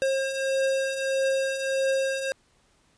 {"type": "beating tone pair", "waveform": "square", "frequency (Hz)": [535, 536.6], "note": ["C5", "C5"], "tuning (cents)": [38, 44], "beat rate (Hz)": 1.6, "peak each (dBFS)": [-32, -25], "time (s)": [0.02, 2.32], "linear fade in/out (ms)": 0, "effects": ["pink hiss -64 dBFS RMS until 2.97 s", "resampled to 22050 Hz"]}